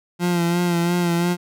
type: tone with vibrato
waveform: 30% pulse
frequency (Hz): 173.3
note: F3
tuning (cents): -13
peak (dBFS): -15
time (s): 0.19-1.37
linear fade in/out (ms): 50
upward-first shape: sine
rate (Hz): 2.9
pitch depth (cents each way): 35
effects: none